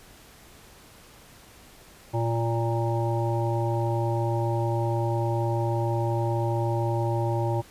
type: harmonic tone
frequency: 115.8 Hz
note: A#2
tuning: 11 cents flat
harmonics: 1 / 3 / 5 / 7 / 8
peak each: -25 / -30 / -32 / -33 / -34 dBFS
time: 2.13-7.62 s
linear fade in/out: 20 ms
effects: pink hiss -51 dBFS RMS until 7.7 s + resampled to 32000 Hz